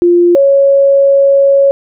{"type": "tone pair in turn", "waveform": "sine", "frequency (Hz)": [348.8, 553.7], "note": ["F4", "C#5"], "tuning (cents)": [-2, -2], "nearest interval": "minor sixth", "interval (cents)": 800, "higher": "second", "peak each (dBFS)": -4, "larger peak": "neither", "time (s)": [[0.02, 0.35], [0.35, 1.71]], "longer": "second", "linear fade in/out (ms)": 0, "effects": []}